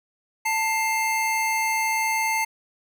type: tone pair together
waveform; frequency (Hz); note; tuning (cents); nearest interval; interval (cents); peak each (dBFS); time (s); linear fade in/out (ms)
square; 887 / 2110; A5 / C7; +14 / +14; octave + minor third; 1500; -25; 0.45-2.45; 10
effects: none